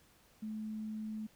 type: tone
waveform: sine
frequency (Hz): 216.4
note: A3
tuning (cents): -29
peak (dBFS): -38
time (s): 0.42-1.27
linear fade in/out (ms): 10
effects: pink hiss -66 dBFS RMS until 1.35 s